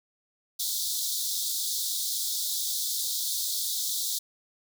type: high-pass noise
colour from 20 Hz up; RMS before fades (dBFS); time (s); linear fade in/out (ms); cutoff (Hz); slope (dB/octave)
pink; -30; 0.59-4.19; 10; 3500; 96
effects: none